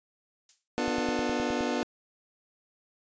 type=noise with exponential decay; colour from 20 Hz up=violet; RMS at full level=-44 dBFS; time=0.49-0.68 s; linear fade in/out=2 ms; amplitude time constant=40 ms
type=chord; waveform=25% pulse; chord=B half-diminished seventh; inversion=none; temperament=just; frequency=246.9 / 296.3 / 355.6 / 444.5 Hz; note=B3 / D4 / F4 / A4; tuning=0 / +15 / +31 / +18 cents; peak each=-27 / -29 / -31 / -33 dBFS; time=0.78-1.83 s; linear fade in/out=0 ms
type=click train; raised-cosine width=3 ms; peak=-26 dBFS; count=8; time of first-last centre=0.88-1.608 s; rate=9.62 Hz
effects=resampled to 16000 Hz